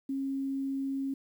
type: tone with quantisation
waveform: sine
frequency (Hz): 271.5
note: C#4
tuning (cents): -36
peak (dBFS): -30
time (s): 0.09-1.14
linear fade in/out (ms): 5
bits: 10
effects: none